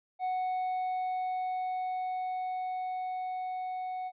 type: tone with level ramp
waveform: triangle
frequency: 740 Hz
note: F#5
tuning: in tune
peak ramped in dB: -27 to -32 dBFS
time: 0.19-4.12 s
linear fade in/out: 50 ms
effects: resampled to 8000 Hz